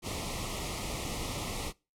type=band-stop noise; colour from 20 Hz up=pink; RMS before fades=-36 dBFS; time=0.02-1.73 s; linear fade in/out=50 ms; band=1300 to 1900 Hz; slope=96 dB/octave; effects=noise-tail reverb RT60 0.3 s tail -24 dB re dry + low-pass 11000 Hz 12 dB/octave